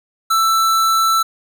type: tone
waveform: square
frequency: 1327 Hz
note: E6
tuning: 11 cents sharp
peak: -13 dBFS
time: 0.3-1.23 s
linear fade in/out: 10 ms
effects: none